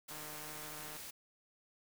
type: noise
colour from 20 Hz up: white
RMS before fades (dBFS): -48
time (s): 0.08-1.11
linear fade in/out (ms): 10
type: click train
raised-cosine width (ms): 0.5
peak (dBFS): -36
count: 131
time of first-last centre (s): 0.11-0.965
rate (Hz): 152
effects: none